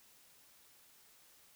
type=silence; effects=white hiss -64 dBFS RMS until 1.55 s